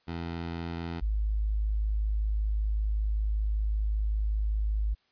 15% pulse / sine tone pair in turn, 84.3 / 52.61 Hz, E2 / G#1, +39 / +23 cents, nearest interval minor sixth, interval 816 cents, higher first, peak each -27 / -25 dBFS, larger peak second, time 0.07-1.01 / 1.01-4.95 s, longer second, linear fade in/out 20 ms, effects white hiss -70 dBFS RMS until 5.11 s + resampled to 11025 Hz

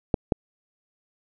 clicks, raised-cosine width 2 ms, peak -6 dBFS, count 2, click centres 0.142 / 0.322 s, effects none

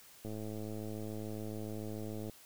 click train, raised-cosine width 2 ms, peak -30 dBFS, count 220, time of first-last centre 0.25-2.297 s, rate 107 Hz, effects white hiss -58 dBFS RMS until 2.45 s

